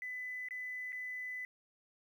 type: tone with dropouts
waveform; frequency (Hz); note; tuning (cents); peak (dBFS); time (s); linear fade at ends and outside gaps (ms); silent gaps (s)
sine; 2003; B6; +24; -39; 0.02-1.45; 1; 0.486-0.508 / 0.922-0.928
effects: 11-bit